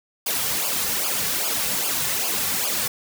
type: noise with flanger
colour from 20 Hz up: white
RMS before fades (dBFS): -24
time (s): 0.26-2.88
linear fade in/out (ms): 5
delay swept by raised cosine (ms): 0.51 to 3.21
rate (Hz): 2.5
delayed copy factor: -0.85
effects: none